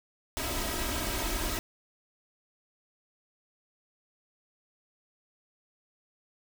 pink noise with comb filter, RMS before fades -32 dBFS, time 0.37-1.59 s, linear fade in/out 0 ms, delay 3.1 ms, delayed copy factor +0.75, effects none

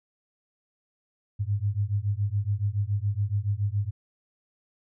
sine beating tone pair, 98.7 / 105.8 Hz, G2 / G#2, +12 / +33 cents, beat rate 7.1 Hz, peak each -27 dBFS, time 1.39-3.91 s, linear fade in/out 20 ms, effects none

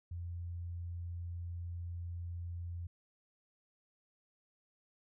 sine tone, 86.4 Hz, F2, 18 cents flat, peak -39 dBFS, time 0.11-2.87 s, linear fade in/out 5 ms, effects none

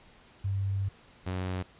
sine / sawtooth tone pair in turn, 98 / 92.18 Hz, G2 / F#2, 0 / -6 cents, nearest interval minor second, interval 106 cents, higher first, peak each -27 dBFS, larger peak neither, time 0.44-0.89 / 1.26-1.63 s, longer first, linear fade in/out 10 ms, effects pink hiss -57 dBFS RMS until 1.79 s + resampled to 8000 Hz

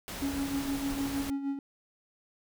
pink noise, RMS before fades -39 dBFS, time 0.08-1.3 s, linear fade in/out 0 ms
triangle tone with tremolo, 277.3 Hz, C#4, 1 cent sharp, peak -26 dBFS, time 0.22-1.59 s, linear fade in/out 2 ms, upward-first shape sine, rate 6.5 Hz, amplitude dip 60%
effects none

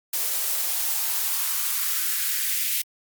blue noise with high-pass filter sweep, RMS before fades -25 dBFS, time 0.13-2.82 s, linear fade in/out 5 ms, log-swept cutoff 440 to 2300 Hz, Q 2.1, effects Opus 48 kbps

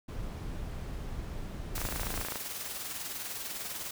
brown noise, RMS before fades -38 dBFS, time 0.08-2.24 s, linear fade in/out 10 ms
white noise with tremolo, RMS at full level -37 dBFS, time 1.75-3.91 s, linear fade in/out 5 ms, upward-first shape sine, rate 20 Hz, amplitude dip 45%
click train, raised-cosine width 0.5 ms, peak -21 dBFS, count 17, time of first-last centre 1.78-2.358 s, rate 27.7 Hz
effects none

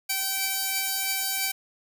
5% pulse tone pair together, 773 / 2316 Hz, G5 / D7, -24 / -25 cents, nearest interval octave + perfect fifth, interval 1899 cents, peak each -18 dBFS, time 0.09-1.52 s, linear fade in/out 10 ms, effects none

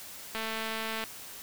click train, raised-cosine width 0.3 ms, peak -19 dBFS, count 154, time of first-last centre 0.35-1.039 s, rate 222 Hz, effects white hiss -45 dBFS RMS until 1.42 s

